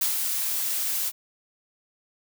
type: noise with ADSR envelope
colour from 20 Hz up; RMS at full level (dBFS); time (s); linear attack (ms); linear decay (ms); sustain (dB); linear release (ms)
blue; -23; 0.01-1.12; 6; 110; -4; 43
effects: none